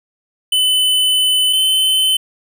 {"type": "tone pair in turn", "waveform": "square", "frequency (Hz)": [3017, 3054], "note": ["F#7", "G7"], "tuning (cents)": [33, -46], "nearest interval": "unison", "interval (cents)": 21, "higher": "second", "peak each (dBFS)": -12, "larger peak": "neither", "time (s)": [[0.52, 1.53], [1.53, 2.17]], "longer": "first", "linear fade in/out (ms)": 5, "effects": []}